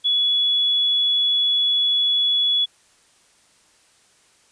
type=tone; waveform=sine; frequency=3393 Hz; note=G#7; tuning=36 cents sharp; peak=-16 dBFS; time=0.04-2.66 s; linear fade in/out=20 ms; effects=white hiss -57 dBFS RMS until 4.51 s + resampled to 22050 Hz